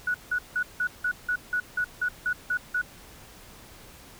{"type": "tone bursts", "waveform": "sine", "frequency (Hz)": 1469, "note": "F#6", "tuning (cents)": -13, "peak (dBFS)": -23, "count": 12, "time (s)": [0.07, 2.816], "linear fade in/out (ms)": 5, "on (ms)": 73, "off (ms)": 170, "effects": ["pink hiss -49 dBFS RMS until 4.19 s"]}